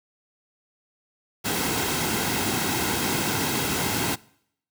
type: noise with comb filter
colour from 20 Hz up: pink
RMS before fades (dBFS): -25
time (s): 1.44-4.16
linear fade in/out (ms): 20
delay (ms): 1.7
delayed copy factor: -0.5
effects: noise-tail reverb RT60 0.7 s tail -23 dB re dry + high-pass 100 Hz 12 dB/octave